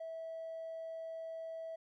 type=tone; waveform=triangle; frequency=652 Hz; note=E5; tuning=19 cents flat; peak=-38 dBFS; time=0-1.76 s; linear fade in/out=10 ms; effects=tanh soft clip ceiling -38 dBFS